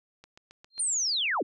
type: click train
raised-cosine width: 0.2 ms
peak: -32 dBFS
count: 5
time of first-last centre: 0.24-0.78 s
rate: 7.41 Hz
type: tone with exponential growth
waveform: sine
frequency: 4186 Hz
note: C8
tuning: in tune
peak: -33 dBFS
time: 0.7-0.8 s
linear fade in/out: 5 ms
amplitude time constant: 20 ms
type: linear sweep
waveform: sine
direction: down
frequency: 9250 to 174.61 Hz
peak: -25 dBFS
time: 0.79-1.43 s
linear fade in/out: 10 ms
effects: none